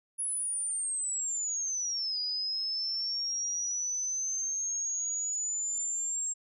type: linear two-way sweep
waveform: sine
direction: down then up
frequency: 10430 to 4900 to 7530 Hz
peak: -30 dBFS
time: 0.18-6.34 s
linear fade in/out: 20 ms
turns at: 2.19 s
effects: none